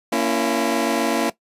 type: chord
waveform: 20% pulse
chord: A# diminished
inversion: none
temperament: just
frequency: 233.1 / 279.7 / 335.6 Hz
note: A#3 / C#4 / E4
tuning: 0 / +16 / +31 cents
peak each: -18 dBFS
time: 0.12-1.3 s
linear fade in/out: 5 ms
effects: noise-tail reverb RT60 0.1 s tail -17 dB re dry + resampled to 32000 Hz